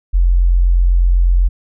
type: tone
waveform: sine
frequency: 44.02 Hz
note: F1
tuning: 14 cents sharp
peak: -8 dBFS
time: 0.13-1.49 s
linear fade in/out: 20 ms
effects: none